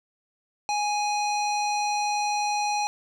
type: tone with low-pass filter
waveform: square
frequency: 830.6 Hz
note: G#5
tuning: in tune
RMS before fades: -26 dBFS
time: 0.69-2.87 s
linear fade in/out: 0 ms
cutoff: 5800 Hz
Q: 1.9
effects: none